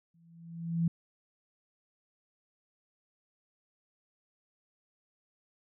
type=tone with exponential growth; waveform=sine; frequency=167.2 Hz; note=E3; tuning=25 cents sharp; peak=-23 dBFS; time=0.14-0.88 s; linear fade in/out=5 ms; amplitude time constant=160 ms; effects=none